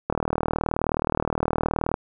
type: click train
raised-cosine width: 1 ms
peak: -8 dBFS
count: 73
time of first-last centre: 0.1-1.941 s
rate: 39.1 Hz
effects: none